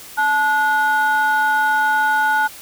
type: tone pair together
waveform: sine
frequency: 865 / 1457.6 Hz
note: A5 / F#6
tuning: -30 / -26 cents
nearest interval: major sixth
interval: 904 cents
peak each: -15 dBFS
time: 0.17-2.48 s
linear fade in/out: 20 ms
effects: tanh soft clip ceiling -10 dBFS + white hiss -38 dBFS RMS until 2.61 s